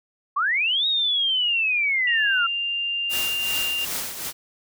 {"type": "linear two-way sweep", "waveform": "sine", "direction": "up then down", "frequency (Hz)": [1057, 3800, 1341], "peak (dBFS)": -19, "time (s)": [0.36, 2.47], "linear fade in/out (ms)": 10, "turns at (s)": 0.87}
{"type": "tone", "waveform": "sine", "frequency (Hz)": 2794, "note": "F7", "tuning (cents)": 0, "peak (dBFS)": -23, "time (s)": [2.07, 3.85], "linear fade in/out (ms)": 5}
{"type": "noise with tremolo", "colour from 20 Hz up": "white", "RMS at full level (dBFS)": -27, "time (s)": [3.09, 4.33], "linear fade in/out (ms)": 50, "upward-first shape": "triangle", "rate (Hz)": 2.6, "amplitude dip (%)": 65}
{"effects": []}